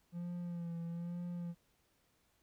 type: tone with vibrato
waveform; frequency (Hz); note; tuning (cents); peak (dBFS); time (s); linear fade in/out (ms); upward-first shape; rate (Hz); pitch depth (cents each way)
triangle; 171.7; F3; -29; -37; 0.12-1.55; 50; sine; 1.1; 37
effects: pink hiss -75 dBFS RMS until 2.42 s